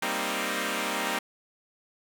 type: chord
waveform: 5% pulse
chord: C minor seventh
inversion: second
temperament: equal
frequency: 196 / 233.1 / 261.6 / 311.1 Hz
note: G3 / Bb3 / C4 / Eb4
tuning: 0 / 0 / 0 / 0 cents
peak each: -22 dBFS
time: 0.02-1.19 s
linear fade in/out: 5 ms
effects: none